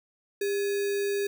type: tone with sample-and-hold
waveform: sine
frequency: 402.1 Hz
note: G4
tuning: 44 cents sharp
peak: -25 dBFS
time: 0.41-1.27 s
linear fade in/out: 5 ms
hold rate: 2100 Hz
effects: none